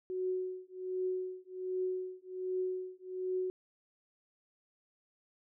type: tone with tremolo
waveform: sine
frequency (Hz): 370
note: F#4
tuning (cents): 0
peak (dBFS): -30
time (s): 0.1-3.5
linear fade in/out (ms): 0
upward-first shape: triangle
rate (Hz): 1.3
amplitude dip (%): 100
effects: none